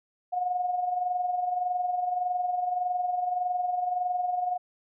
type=tone with amplitude modulation; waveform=sine; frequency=722 Hz; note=F#5; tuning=43 cents flat; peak=-23 dBFS; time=0.32-4.58 s; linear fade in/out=20 ms; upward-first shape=sine; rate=21.7 Hz; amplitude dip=55%; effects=none